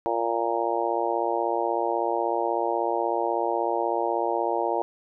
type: harmonic tone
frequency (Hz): 116.3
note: A#2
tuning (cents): -4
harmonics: 3 / 4 / 5 / 6 / 7 / 8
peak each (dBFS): -30 / -30 / -30 / -30 / -30 / -30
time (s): 0.06-4.82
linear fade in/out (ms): 0
effects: none